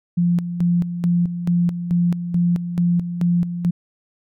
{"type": "tone with tremolo", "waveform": "sine", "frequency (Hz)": 173.9, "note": "F3", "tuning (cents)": -7, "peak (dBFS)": -14, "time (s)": [0.17, 3.71], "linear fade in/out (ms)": 10, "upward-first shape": "square", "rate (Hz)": 2.3, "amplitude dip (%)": 65, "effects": []}